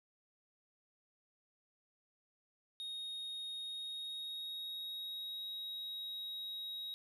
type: tone with pitch glide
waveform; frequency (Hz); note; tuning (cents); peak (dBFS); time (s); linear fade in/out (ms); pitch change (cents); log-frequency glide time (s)
triangle; 3729 to 3801; A#7 to A#7; 0 to +33; -40; 2.8-6.94; 0; +33; 3.6-5.48
effects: none